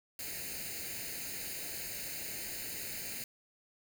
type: noise with comb filter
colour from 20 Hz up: white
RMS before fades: -41 dBFS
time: 0.19-3.24 s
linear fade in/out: 2 ms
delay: 0.44 ms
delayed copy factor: +0.8
effects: none